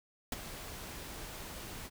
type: noise with ADSR envelope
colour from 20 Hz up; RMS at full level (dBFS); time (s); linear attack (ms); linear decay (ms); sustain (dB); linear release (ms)
pink; -33; 0.32-1.9; 4; 21; -12; 42
effects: none